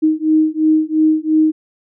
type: beating tone pair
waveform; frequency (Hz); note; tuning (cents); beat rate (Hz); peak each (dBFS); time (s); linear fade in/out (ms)
sine; 311.1 / 314; D#4 / D#4; 0 / +16; 2.9; -14; 0.02-1.52; 20
effects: none